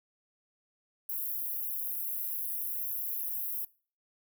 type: high-pass noise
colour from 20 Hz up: white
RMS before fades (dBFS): -35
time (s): 1.09-3.65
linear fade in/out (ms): 5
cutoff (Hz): 11000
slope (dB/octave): 96
effects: noise-tail reverb RT60 0.4 s tail -22 dB re dry